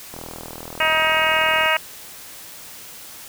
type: click train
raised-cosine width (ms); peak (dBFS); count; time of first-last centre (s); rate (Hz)
1; -20; 63; 0.14-1.66; 40.8
type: harmonic tone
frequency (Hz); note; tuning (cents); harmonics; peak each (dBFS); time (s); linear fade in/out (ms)
316.1; D#4; +27; 2 / 3 / 4 / 5 / 6 / 7 / 8 / 9; -24 / -24 / -24 / -24 / -24 / -24 / -24 / -24; 0.8-1.77; 5
effects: white hiss -39 dBFS RMS until 3.28 s